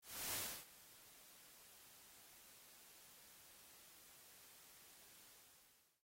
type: noise with ADSR envelope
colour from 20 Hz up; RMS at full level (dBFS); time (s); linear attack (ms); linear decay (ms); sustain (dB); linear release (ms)
white; -43; 0.02-6.03; 320; 310; -21; 760
effects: AAC 48 kbps